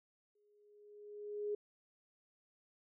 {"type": "tone with exponential growth", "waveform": "sine", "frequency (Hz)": 415.3, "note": "G#4", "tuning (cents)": 0, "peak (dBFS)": -34, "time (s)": [0.35, 1.55], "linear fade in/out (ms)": 5, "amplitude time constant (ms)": 260, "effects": []}